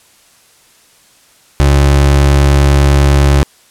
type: tone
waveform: 30% pulse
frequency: 70 Hz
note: C#2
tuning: 18 cents sharp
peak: -3 dBFS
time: 1.6-3.43 s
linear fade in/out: 0 ms
effects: white hiss -47 dBFS RMS until 3.7 s + low-pass 11000 Hz 12 dB/octave